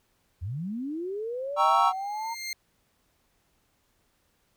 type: linear sweep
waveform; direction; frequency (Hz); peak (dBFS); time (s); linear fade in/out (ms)
sine; up; 77 to 932.3; -30; 0.41-2.35; 20
type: chord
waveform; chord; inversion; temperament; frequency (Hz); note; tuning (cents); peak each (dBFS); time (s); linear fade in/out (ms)
triangle; G diminished seventh; none; equal; 784 / 932.3 / 1108.7 / 1318.5; G5 / Bb5 / Db6 / Fb6; 0 / 0 / 0 / 0; -23; 1.56-1.93; 50
type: tone with exponential growth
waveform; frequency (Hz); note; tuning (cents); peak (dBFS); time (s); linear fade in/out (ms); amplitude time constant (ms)
20% pulse; 2109; C7; +13; -25; 1.61-2.53; 2; 200
effects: pink hiss -70 dBFS RMS until 4.56 s